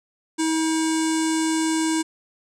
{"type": "tone with low-pass filter", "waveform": "square", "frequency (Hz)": 319.6, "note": "D#4", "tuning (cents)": 47, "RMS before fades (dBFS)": -22, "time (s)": [0.38, 2.03], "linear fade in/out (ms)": 20, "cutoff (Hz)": 8200, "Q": 4.5, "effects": []}